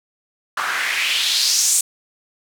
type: noise with band-pass filter sweep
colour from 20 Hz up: white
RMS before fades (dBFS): -19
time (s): 0.57-1.81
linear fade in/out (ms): 5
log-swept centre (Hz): 1200 to 8200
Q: 2.9
effects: none